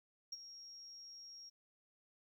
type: tone with ADSR envelope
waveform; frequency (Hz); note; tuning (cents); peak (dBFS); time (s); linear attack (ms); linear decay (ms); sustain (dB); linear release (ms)
sine; 5588; F8; 0; -38; 0.32-1.5; 8; 29; -13; 17
effects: tanh soft clip ceiling -40 dBFS + 13-bit